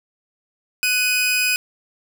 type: tone pair together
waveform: sawtooth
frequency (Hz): 1486.5 / 2500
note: F#6 / D#7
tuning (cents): +8 / +8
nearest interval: major sixth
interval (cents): 900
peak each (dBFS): -22 / -14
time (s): 0.83-1.56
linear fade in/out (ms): 0
effects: none